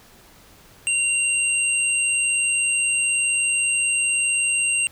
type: tone pair together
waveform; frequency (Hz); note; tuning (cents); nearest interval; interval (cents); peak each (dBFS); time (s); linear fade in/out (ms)
sine; 2765 / 8286; F7 / C9; -18 / -18; octave + perfect fifth; 1900; -21; 0.87-4.87; 0
effects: pink hiss -50 dBFS RMS until 4.91 s